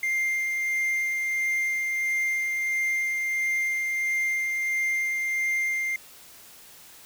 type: tone with tremolo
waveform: triangle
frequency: 2103 Hz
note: C7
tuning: 8 cents sharp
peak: -21 dBFS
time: 0.03-5.96 s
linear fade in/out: 2 ms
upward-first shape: sine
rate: 1.5 Hz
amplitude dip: 25%
effects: white hiss -49 dBFS RMS until 7.05 s